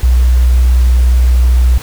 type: tone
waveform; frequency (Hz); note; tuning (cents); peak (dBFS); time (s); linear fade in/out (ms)
sine; 61.74; B1; 0; -5; 0.03-1.78; 5
effects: pink hiss -30 dBFS RMS until 1.82 s